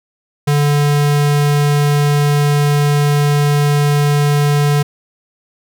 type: tone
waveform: square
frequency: 145.6 Hz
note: D3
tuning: 15 cents flat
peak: -11 dBFS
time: 0.47-4.83 s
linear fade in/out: 10 ms
effects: none